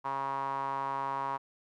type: tone with band-pass filter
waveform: sawtooth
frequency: 136.7 Hz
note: C#3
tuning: 24 cents flat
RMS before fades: -34 dBFS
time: 0.04-1.38 s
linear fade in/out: 20 ms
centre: 1000 Hz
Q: 7.3
effects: none